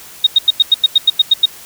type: tone bursts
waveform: sine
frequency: 3729 Hz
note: A#7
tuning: in tune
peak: -4 dBFS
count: 11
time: 0.24-1.457 s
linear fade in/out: 5 ms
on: 27 ms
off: 92 ms
effects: white hiss -36 dBFS RMS until 1.65 s